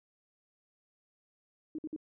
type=tone bursts; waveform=sine; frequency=311.1 Hz; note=D#4; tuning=in tune; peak=-35 dBFS; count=3; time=1.75-1.963 s; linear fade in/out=2 ms; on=35 ms; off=54 ms; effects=none